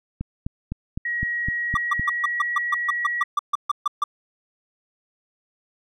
click train, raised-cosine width 5 ms, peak -15 dBFS, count 8, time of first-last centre 0.21-1.996 s, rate 3.92 Hz
sine tone with pitch glide, 1902 to 1917.4 Hz, A#6 to A#6, +34 to +48 cents, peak -23 dBFS, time 1.05-3.24 s, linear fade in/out 5 ms, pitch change +14 cents, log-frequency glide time 1.56-2.44 s
triangle tone bursts, 1174 Hz, D6, 1 cent flat, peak -15 dBFS, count 15, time 1.75-4.04 s, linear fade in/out 5 ms, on 22 ms, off 140 ms
effects none

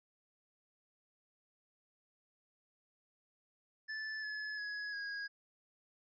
square tone with pitch steps, 1747 / 1712 / 1677.8 / 1644.2 Hz, A6 / A6 / G#6 / G#6, -13 / -48 / +17 / -18 cents, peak -40 dBFS, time 3.88-5.28 s, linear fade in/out 20 ms, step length 350 ms, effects resampled to 16000 Hz

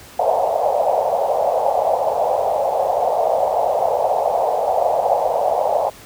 white band-pass noise, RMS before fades -18 dBFS, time 0.19-5.9 s, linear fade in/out 5 ms, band 520 to 800 Hz, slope 48 dB/octave, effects pink hiss -41 dBFS RMS until 6.05 s + high-pass 60 Hz 12 dB/octave

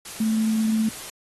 sine tone in noise, 220 Hz, A3, in tune, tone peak -19 dBFS, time 0.2-0.89 s, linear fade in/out 5 ms, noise white, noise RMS -37 dBFS, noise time 0.05-1.1 s, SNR +15 dB, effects AAC 32 kbps

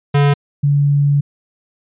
square / sine tone pair in turn, 143.1 / 143.1 Hz, D3 / D3, -45 / -45 cents, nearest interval unison, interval 0 cents, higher neither, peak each -10 dBFS, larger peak neither, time 0.14-0.34 / 0.63-1.21 s, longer second, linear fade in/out 10 ms, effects resampled to 8000 Hz

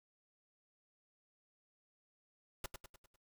pink noise with echo, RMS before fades -41 dBFS, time 2.64-2.66 s, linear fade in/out 2 ms, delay 100 ms, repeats 5, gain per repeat -6 dB, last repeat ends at 3.16 s, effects noise-tail reverb RT60 0.1 s tail -22 dB re dry

